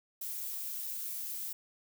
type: noise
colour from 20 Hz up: violet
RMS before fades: -39 dBFS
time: 0.21-1.53 s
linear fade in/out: 5 ms
effects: none